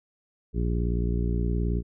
harmonic tone, 58.9 Hz, A#1, 19 cents sharp, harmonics 1 / 2 / 3 / 4 / 5 / 6 / 7, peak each -25 / -31 / -31 / -37 / -38 / -38 / -37 dBFS, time 0.53-1.83 s, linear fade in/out 50 ms, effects none

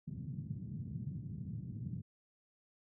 pink band-pass noise, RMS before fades -43 dBFS, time 0.07-2.02 s, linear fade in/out 10 ms, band 110 to 180 Hz, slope 24 dB/octave, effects none

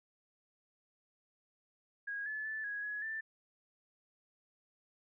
sine tone with pitch steps, 1643 / 1727 / 1750 / 1661 / 1683 / 1772 Hz, G#6 / A6 / A6 / G#6 / G#6 / A6, -19 / -33 / -10 / 0 / +23 / +12 cents, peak -37 dBFS, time 2.07-3.21 s, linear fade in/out 10 ms, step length 190 ms, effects none

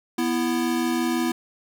square tone pair together, 245.8 / 331.8 Hz, B3 / E4, -8 / +11 cents, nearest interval perfect fourth, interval 519 cents, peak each -25 dBFS, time 0.18-1.32 s, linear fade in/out 5 ms, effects 10-bit

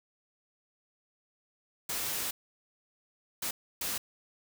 white noise bursts at uneven times, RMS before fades -34 dBFS, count 3, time 1.89-2.31 / 3.42-3.51 / 3.81-3.98 s, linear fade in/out 5 ms, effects none

